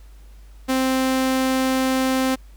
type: tone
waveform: sawtooth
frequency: 261.6 Hz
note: C4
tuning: in tune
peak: -14 dBFS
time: 0.68-2.36 s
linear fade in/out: 20 ms
effects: added 50 Hz sine -41 dBFS peak until 2.56 s + pink hiss -57 dBFS RMS until 2.56 s